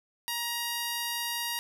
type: tone with notch filter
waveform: 5% pulse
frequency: 945 Hz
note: A#5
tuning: 23 cents sharp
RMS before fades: -33 dBFS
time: 0.28-1.59 s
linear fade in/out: 0 ms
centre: 7300 Hz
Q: 1.8
effects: none